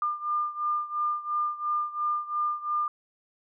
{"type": "beating tone pair", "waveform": "sine", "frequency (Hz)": [1201, 1203.9], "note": ["D6", "D6"], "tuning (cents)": [38, 43], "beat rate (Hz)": 2.9, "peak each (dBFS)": [-28, -31], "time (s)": [0.02, 2.88], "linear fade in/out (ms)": 2, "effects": []}